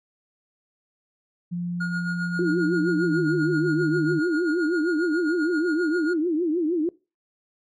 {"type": "tone with pitch glide", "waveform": "sine", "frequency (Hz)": [174.9, 153.14], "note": ["F3", "D#3"], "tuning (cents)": [3, -27], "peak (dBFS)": -25, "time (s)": [1.51, 4.2], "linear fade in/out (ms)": 20, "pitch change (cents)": -230, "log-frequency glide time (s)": [3.03, 3.27]}
{"type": "tone with tremolo", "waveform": "triangle", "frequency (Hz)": 1433, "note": "F6", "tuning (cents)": 44, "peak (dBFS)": -23, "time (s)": [1.8, 6.14], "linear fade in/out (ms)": 10, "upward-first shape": "sine", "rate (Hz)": 7.5, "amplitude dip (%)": 60}
{"type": "tone with vibrato", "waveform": "sine", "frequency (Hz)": 329.6, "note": "E4", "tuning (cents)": 0, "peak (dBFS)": -20, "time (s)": [2.39, 6.89], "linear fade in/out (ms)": 2, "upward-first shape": "triangle", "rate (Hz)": 6.5, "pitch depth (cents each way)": 200}
{"effects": ["noise-tail reverb RT60 0.3 s tail -23 dB re dry", "MP3 48 kbps"]}